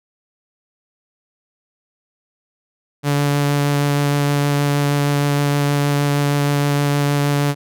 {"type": "tone with vibrato", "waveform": "sawtooth", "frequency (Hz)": 143.7, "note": "D3", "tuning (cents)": -37, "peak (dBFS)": -11, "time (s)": [3.03, 7.55], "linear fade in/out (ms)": 50, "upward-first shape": "sine", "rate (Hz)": 6.4, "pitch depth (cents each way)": 9, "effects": []}